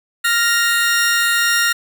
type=tone pair together; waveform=sawtooth; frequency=1399 / 1864.7 Hz; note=F6 / A#6; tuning=+3 / 0 cents; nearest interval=perfect fourth; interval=497 cents; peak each=-13 dBFS; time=0.24-1.73 s; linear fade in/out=10 ms; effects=none